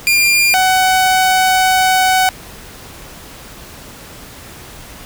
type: tone pair in turn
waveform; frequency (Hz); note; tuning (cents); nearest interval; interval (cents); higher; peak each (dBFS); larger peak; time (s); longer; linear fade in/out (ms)
sawtooth; 2399 / 749.3; D7 / F#5; +36 / +22; octave + minor sixth; 2014; first; -6; neither; 0.07-0.54 / 0.54-2.29; second; 0
effects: pink hiss -35 dBFS RMS until 5.05 s